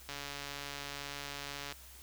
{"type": "click train", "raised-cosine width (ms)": 0.2, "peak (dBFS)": -24, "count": 233, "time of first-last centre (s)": [0.09, 1.724], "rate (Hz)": 142, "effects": ["added 64 Hz sine -56 dBFS peak until 2.02 s", "white hiss -55 dBFS RMS until 2.02 s"]}